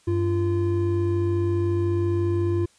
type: tone pair together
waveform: triangle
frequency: 96.6 / 344.2 Hz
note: G2 / F4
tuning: -25 / -25 cents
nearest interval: octave + minor seventh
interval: 2200 cents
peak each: -21 dBFS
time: 0.07-2.66 s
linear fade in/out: 10 ms
effects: white hiss -59 dBFS RMS until 2.78 s + resampled to 22050 Hz